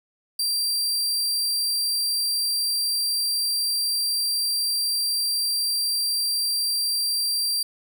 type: tone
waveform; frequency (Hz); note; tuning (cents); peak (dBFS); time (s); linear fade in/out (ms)
sawtooth; 4716; D8; +6; -19; 0.39-7.63; 5
effects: none